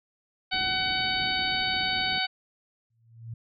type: harmonic tone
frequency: 752 Hz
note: F#5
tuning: 28 cents sharp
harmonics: 1 / 2 / 3 / 4 / 5 / 6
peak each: -32 / -32 / -32 / -32 / -32 / -32 dBFS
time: 0.51-2.27 s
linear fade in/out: 20 ms
type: low-pass noise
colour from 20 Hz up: white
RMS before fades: -42 dBFS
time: 0.52-2.2 s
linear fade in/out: 20 ms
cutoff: 350 Hz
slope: 24 dB/octave
type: tone with exponential growth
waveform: sine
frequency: 114.7 Hz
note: A#2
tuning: 28 cents flat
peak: -32 dBFS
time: 2.9-3.34 s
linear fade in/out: 5 ms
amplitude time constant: 95 ms
effects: none